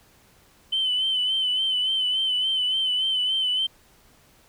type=tone with vibrato; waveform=sine; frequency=3049 Hz; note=G7; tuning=49 cents flat; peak=-20 dBFS; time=0.72-3.67 s; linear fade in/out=10 ms; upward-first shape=sine; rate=3.5 Hz; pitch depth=46 cents each way; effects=tanh soft clip ceiling -16 dBFS + pink hiss -57 dBFS RMS until 4.48 s